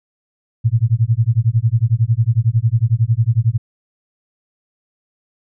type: tone with tremolo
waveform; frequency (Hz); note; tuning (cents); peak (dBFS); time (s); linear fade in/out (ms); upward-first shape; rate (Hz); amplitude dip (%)
sine; 114.5; A#2; -31; -8; 0.64-3.58; 20; sine; 11; 100
effects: none